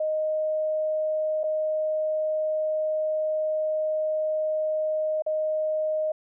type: tone with dropouts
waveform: sine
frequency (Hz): 621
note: D#5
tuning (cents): -3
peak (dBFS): -23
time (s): 0-6.12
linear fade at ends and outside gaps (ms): 5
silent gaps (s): 1.434-1.439 / 5.222-5.263
effects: none